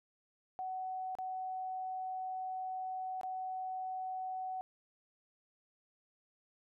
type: tone with dropouts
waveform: sine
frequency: 749 Hz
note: F#5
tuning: 21 cents sharp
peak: -37 dBFS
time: 0.59-4.61 s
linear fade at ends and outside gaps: 0 ms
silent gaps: 1.152-1.186 / 3.212-3.233 s
effects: none